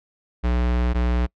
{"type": "tone pair in turn", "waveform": "square", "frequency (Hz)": [60.6, 60.6], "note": ["B1", "B1"], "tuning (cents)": [-32, -32], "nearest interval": "unison", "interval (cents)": 0, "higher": "neither", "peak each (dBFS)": -19, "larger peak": "neither", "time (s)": [[0.43, 0.94], [0.94, 1.27]], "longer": "first", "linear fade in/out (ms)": 20, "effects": ["noise-tail reverb RT60 0.1 s tail -26 dB re dry", "low-pass 3000 Hz 12 dB/octave"]}